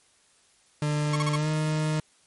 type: tone with pitch glide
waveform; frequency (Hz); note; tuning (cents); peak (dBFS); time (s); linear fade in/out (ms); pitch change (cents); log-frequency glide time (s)
40% pulse; 149.1 to 154.54; D3 to D#3; +27 to -11; -23; 0.82-2; 2; +62; 1.36-1.48
type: tone bursts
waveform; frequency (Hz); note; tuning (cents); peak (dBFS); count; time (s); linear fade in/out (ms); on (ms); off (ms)
sawtooth; 1098; C#6; -17; -23; 4; 1.13-1.36; 5; 29; 38
effects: white hiss -62 dBFS RMS until 2.26 s + MP3 48 kbps